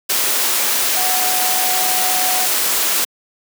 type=tone in noise; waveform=sine; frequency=740 Hz; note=F#5; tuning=in tune; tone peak=-22 dBFS; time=0.96-2.46 s; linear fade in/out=10 ms; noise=white; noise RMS=-17 dBFS; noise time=0.09-3.05 s; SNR=-8 dB; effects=high-pass 300 Hz 12 dB/octave